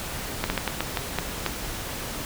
slowing click train, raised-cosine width 0.3 ms, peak -8 dBFS, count 8, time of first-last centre 0.44-1.463 s, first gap 60 ms, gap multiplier 1.29, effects pink hiss -33 dBFS RMS until 2.25 s

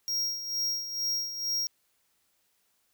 square tone with tremolo, 5600 Hz, F8, 4 cents sharp, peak -27 dBFS, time 0.08-1.67 s, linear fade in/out 0 ms, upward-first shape sine, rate 2.2 Hz, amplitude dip 65%, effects white hiss -72 dBFS RMS until 2.93 s

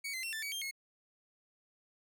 sawtooth tone with pitch steps, 2242 / 2063 / 2715 / 1768 / 2267 / 3189 / 2172 Hz, C#7 / C7 / F7 / A6 / C#7 / G7 / C#7, +19 / -25 / -50 / +8 / +38 / +29 / -36 cents, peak -34 dBFS, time 0.04-0.712 s, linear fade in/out 10 ms, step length 96 ms, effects none

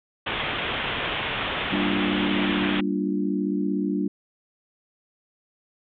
white low-pass noise, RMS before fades -28 dBFS, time 0.26-2.81 s, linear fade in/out 10 ms, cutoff 3500 Hz, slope 96 dB/octave
sine chord, G minor seventh, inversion none, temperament equal, 196 / 233.1 / 293.7 / 349.2 Hz, G3 / Bb3 / D4 / F4, 0 / 0 / 0 / 0 cents, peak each -26 / -31 / -26 / -31 dBFS, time 1.72-4.08 s, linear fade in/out 5 ms
effects none

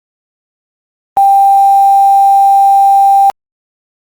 sine tone with quantisation, 790 Hz, G5, 13 cents sharp, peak -3 dBFS, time 1.17-3.3 s, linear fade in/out 0 ms, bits 5, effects Opus 32 kbps

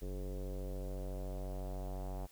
square tone with low-pass filter sweep, 47 Hz, F#1, 28 cents sharp, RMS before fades -41 dBFS, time 0.01-2.27 s, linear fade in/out 20 ms, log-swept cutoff 450 to 760 Hz, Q 3.3, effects white hiss -64 dBFS RMS until 2.31 s

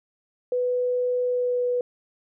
sine tone with pitch glide, 495.9 to 491.9 Hz, B4 to B4, +7 to -7 cents, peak -21 dBFS, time 0.52-1.81 s, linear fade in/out 2 ms, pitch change -14 cents, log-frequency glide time 1.24-1.65 s, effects none

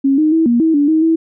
sine tone with pitch steps, 273.2 / 309.1 / 324.2 / 237.3 / 322.2 / 288.5 / 316.4 / 325.3 Hz, C#4 / D#4 / E4 / A#3 / E4 / D4 / D#4 / E4, -25 / -11 / -29 / +31 / -39 / -31 / +29 / -23 cents, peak -9 dBFS, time 0.04-1.16 s, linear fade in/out 10 ms, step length 140 ms, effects none

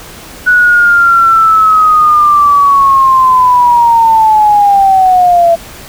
sine linear sweep, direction down, 1480 to 668 Hz, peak -3 dBFS, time 0.46-5.56 s, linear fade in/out 20 ms, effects pink hiss -30 dBFS RMS until 5.88 s

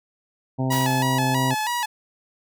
harmonic tone, 130.81 Hz, C3, in tune, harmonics 1 / 2 / 3 / 4 / 5 / 6 / 7, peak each -23 / -25 / -35 / -36 / -33 / -35 / -36 dBFS, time 0.58-1.55 s, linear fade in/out 20 ms
sawtooth tone with vibrato, 910 Hz, A#5, 42 cents flat, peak -19 dBFS, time 0.7-1.86 s, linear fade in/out 10 ms, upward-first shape square, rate 3.1 Hz, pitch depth 100 cents each way
white noise with exponential decay, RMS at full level -30 dBFS, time 0.72-1.51 s, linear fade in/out 0 ms, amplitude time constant 170 ms
effects none

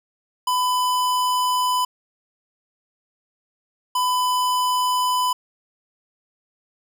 square tone pair in turn, 1001 / 1001 Hz, B5 / B5, +23 / +23 cents, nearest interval unison, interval 0 cents, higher neither, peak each -19 dBFS, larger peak neither, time 0.47-1.85 / 3.95-5.33 s, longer neither, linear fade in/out 5 ms, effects none

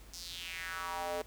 square tone with high-pass filter sweep, 87.31 Hz, F2, in tune, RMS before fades -40 dBFS, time 0.13-1.22 s, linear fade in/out 5 ms, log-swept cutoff 5700 to 490 Hz, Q 3.4, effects added 50 Hz sine -55 dBFS peak until 1.26 s + pink hiss -58 dBFS RMS until 1.26 s

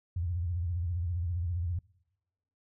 sine tone with vibrato, 86.7 Hz, F2, 12 cents flat, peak -29 dBFS, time 0.16-1.79 s, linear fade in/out 5 ms, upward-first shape sine, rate 15 Hz, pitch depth 120 cents each way, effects noise-tail reverb RT60 1.0 s tail -26 dB re dry

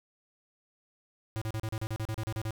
square tone bursts, 110 Hz, A2, in tune, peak -32 dBFS, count 13, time 1.36-2.507 s, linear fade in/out 0 ms, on 55 ms, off 36 ms, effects none

